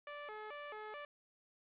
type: tone with vibrato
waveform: 15% pulse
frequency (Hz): 500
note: B4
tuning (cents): +21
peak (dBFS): -39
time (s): 0.07-1.05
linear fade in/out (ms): 2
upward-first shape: square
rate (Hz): 2.3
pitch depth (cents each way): 270
effects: resampled to 8000 Hz + 11-bit